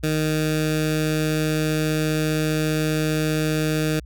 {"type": "tone with notch filter", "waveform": "15% pulse", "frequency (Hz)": 155.1, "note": "D#3", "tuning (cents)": -5, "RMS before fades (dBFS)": -22, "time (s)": [0.03, 4], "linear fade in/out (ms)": 10, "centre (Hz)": 880, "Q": 1.1, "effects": ["added 60 Hz sine -37 dBFS peak until 4.05 s"]}